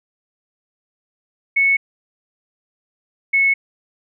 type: tone pair in turn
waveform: sine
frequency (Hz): 2207 / 2198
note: C#7 / C#7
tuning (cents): -8 / -15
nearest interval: unison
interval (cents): 7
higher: first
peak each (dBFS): -12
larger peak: neither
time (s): 1.56-1.77 / 3.33-3.54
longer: neither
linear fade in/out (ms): 10
effects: none